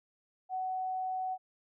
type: tone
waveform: sine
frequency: 748 Hz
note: F#5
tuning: 19 cents sharp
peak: -32 dBFS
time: 0.49-1.38 s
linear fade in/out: 50 ms
effects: none